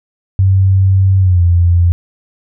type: tone with pitch glide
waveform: sine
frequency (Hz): 95.7 to 86.75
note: G2 to F2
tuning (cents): -41 to -11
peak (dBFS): -6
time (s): 0.39-1.92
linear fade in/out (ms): 0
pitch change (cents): -170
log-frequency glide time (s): 1.19-1.42
effects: none